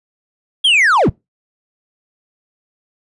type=linear sweep; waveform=triangle; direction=down; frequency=3352 to 43.82 Hz; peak=-7 dBFS; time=0.64-1.1 s; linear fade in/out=10 ms; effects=noise-tail reverb RT60 0.2 s tail -25 dB re dry + resampled to 24000 Hz